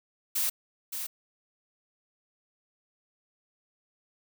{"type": "noise with echo", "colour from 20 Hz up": "blue", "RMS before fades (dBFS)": -28, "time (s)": [0.35, 0.5], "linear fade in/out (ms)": 10, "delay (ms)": 570, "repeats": 1, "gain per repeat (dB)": -7, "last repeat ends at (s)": 1.07, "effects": []}